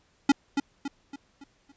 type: tone with echo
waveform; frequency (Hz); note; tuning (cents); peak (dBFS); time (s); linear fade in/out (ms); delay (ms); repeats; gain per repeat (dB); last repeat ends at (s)
square; 280; C#4; +18; -16; 0.29-0.32; 5; 280; 5; -7; 1.72
effects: pink hiss -66 dBFS RMS until 1.76 s + resampled to 16000 Hz